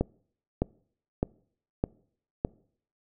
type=click train; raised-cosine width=2 ms; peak=-11 dBFS; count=5; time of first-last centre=0.01-2.449 s; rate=1.64 Hz; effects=noise-tail reverb RT60 0.6 s tail -25 dB re dry